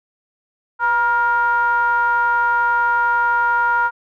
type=ring-modulated tone; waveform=triangle; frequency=227.8 Hz; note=A#3; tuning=40 cents flat; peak=-9 dBFS; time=0.79-3.91 s; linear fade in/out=50 ms; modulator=1180 Hz; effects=none